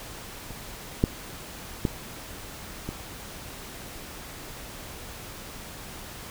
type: clicks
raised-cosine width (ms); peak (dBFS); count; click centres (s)
3; -26 / -6 / -10 / -18; 4; 0.507 / 1.039 / 1.852 / 2.89
effects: pink hiss -41 dBFS RMS until 6.3 s